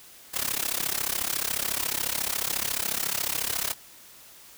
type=noise with amplitude modulation; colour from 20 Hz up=white; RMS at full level=-25 dBFS; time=0.33-3.74 s; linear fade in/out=20 ms; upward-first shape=sine; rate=34.1 Hz; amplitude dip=90%; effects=white hiss -50 dBFS RMS until 4.57 s